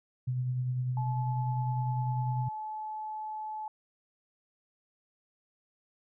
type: tone with tremolo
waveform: sine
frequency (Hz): 126.2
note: B2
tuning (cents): +38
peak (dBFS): -27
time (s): 0.27-2.49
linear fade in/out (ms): 10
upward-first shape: triangle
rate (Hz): 10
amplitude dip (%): 35
type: tone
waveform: sine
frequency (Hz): 862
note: A5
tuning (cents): -36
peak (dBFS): -35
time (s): 0.97-3.68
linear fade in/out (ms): 2
effects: none